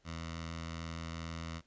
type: tone with notch filter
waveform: 10% pulse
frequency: 82.41 Hz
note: E2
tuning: in tune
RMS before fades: -42 dBFS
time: 0.04-1.62 s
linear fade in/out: 50 ms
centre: 390 Hz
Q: 0.7
effects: pink hiss -72 dBFS RMS until 1.66 s + resampled to 16000 Hz